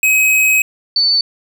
square / sine tone pair in turn, 2540 / 4506 Hz, D#7 / C#8, +35 / +28 cents, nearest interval minor seventh, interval 993 cents, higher second, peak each -10 dBFS, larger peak neither, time 0.03-0.62 / 0.96-1.21 s, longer first, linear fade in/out 2 ms, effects none

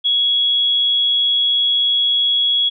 sine tone, 3341 Hz, G#7, 10 cents sharp, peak -13 dBFS, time 0.04-2.7 s, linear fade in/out 20 ms, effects none

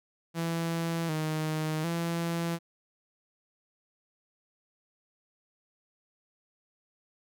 sawtooth tone with pitch steps, 166.4 / 156 / 168.5 Hz, E3 / D#3 / E3, +17 / +5 / +38 cents, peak -25 dBFS, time 0.34-2.59 s, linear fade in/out 50 ms, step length 750 ms, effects none

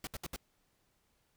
pink noise bursts, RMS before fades -41 dBFS, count 4, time 0.04-0.362 s, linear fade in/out 2 ms, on 31 ms, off 66 ms, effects pink hiss -75 dBFS RMS until 1.36 s

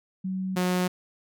sine / sawtooth tone pair in turn, 188 / 181.28 Hz, F#3 / F#3, +28 / -35 cents, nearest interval minor second, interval 63 cents, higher first, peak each -27 / -19 dBFS, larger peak second, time 0.24-0.56 / 0.56-0.88 s, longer neither, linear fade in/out 10 ms, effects none

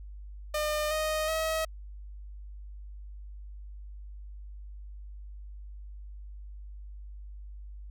sawtooth tone with pitch steps, 605 / 621.6 / 638.8 Hz, D#5 / D#5 / D#5, -49 / -2 / +45 cents, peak -24 dBFS, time 0.54-1.65 s, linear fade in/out 5 ms, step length 370 ms, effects added 50 Hz sine -41 dBFS peak until 7.9 s

